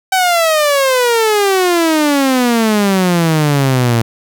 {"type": "exponential sweep", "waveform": "sawtooth", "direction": "down", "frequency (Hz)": [767, 113.1], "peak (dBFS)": -6, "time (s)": [0.12, 4.02], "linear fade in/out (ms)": 5, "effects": []}